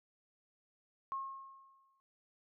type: tone with exponential decay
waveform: sine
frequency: 1080 Hz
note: C#6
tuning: 45 cents flat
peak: -35 dBFS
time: 1.12-2 s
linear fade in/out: 0 ms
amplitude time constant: 190 ms
effects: noise-tail reverb RT60 0.1 s tail -25 dB re dry